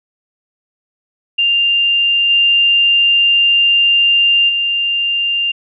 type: tone with level steps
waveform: sine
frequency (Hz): 2794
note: F7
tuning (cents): 0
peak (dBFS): -10 / -8 / -13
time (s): 1.38-5.52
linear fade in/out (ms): 10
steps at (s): 2.29 / 4.48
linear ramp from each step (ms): 20
effects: none